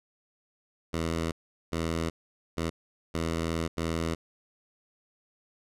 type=tone bursts at uneven times; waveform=10% pulse; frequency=82.3 Hz; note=E2; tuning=2 cents flat; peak=-20 dBFS; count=5; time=0.93-1.32 / 1.72-2.1 / 2.57-2.7 / 3.14-3.68 / 3.77-4.15 s; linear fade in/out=10 ms; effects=low-pass 10000 Hz 12 dB/octave